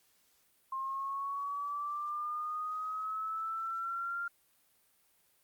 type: linear sweep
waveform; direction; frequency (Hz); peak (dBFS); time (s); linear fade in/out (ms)
sine; up; 1060 to 1396.9; -34; 0.72-4.28; 5
effects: white hiss -70 dBFS RMS until 5.43 s + Opus 48 kbps